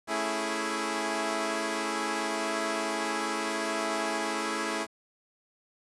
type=chord; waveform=10% pulse; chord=A major seventh; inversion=none; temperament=equal; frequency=220 / 277.2 / 329.6 / 415.3 Hz; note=A3 / C#4 / E4 / G#4; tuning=0 / 0 / 0 / 0 cents; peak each=-27 / -29 / -24 / -27 dBFS; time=0.07-4.87 s; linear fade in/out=50 ms; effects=resampled to 24000 Hz + 9-bit